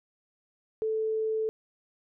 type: tone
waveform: sine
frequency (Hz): 438.9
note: A4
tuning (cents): -4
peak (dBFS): -26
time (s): 0.82-1.49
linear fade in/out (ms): 0
effects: none